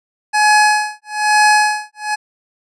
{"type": "tone with tremolo", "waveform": "25% pulse", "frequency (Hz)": 845, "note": "G#5", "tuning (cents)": 30, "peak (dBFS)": -4, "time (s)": [0.33, 2.16], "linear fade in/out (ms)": 20, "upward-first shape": "sine", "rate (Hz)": 1.1, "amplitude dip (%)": 100, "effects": ["resampled to 24000 Hz"]}